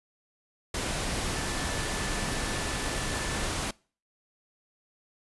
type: tone in noise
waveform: sine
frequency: 1752 Hz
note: A6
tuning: 8 cents flat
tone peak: -41 dBFS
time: 1.35-3.46 s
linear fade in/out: 5 ms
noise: pink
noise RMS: -31 dBFS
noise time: 0.74-3.71 s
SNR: -13 dB
effects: noise-tail reverb RT60 0.4 s tail -24 dB re dry + resampled to 24000 Hz